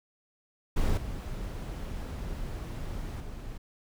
brown noise with level steps, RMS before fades -27 / -36 / -40 dBFS, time 0.76-3.58 s, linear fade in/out 10 ms, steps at 0.97 / 3.2 s, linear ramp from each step 5 ms, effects none

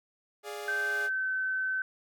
sawtooth chord, D diminished, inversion second, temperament equal, 415.3 / 587.3 / 698.5 Hz, Ab4 / D5 / F5, 0 / 0 / 0 cents, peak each -35 / -40 / -41 dBFS, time 0.43-1.1 s, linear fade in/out 50 ms
sine tone with pitch glide, 1554 to 1529.1 Hz, G6 to G6, -16 to -43 cents, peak -28 dBFS, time 0.68-1.82 s, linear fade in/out 2 ms, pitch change -27 cents, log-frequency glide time 0.81-1.3 s
effects none

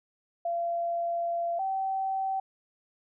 sine tone pair in turn, 684 / 770.2 Hz, F5 / G5, -36 / -31 cents, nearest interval major second, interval 205 cents, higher second, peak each -27 dBFS, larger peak neither, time 0.45-1.59 / 1.59-2.4 s, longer first, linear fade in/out 5 ms, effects none

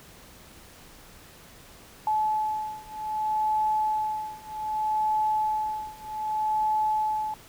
sine beating tone pair, 860 / 860.64 Hz, A5 / A5, -40 / -39 cents, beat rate 0.64 Hz, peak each -28 / -27 dBFS, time 2.07-7.34 s, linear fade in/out 2 ms, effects pink hiss -50 dBFS RMS until 7.48 s

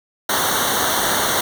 pink noise with comb filter, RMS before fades -19 dBFS, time 0.29-1.41 s, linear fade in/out 5 ms, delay 0.4 ms, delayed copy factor -1, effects none

